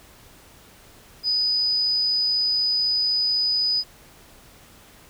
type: tone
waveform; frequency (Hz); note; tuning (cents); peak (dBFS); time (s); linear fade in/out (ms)
sine; 4978; D#8; 0; -19; 1.23-3.84; 50
effects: pink hiss -50 dBFS RMS until 5.09 s